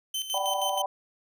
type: tone with tremolo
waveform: sawtooth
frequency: 3075 Hz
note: G7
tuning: 34 cents flat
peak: -25 dBFS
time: 0.14-0.82 s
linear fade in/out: 5 ms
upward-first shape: square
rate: 6.3 Hz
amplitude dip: 65%
type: chord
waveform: sine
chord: G major seventh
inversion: second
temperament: equal with one note detuned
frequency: 587.3 / 756.4 / 784 / 987.8 Hz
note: D5 / F#5 / G5 / B5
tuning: 0 / +38 / 0 / 0 cents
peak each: -32 dBFS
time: 0.34-0.86 s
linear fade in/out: 2 ms
effects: none